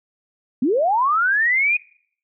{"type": "linear sweep", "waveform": "sine", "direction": "up", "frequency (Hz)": [224.4, 2489], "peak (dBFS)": -15, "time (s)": [0.62, 1.77], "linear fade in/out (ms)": 5, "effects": ["noise-tail reverb RT60 0.6 s tail -24 dB re dry"]}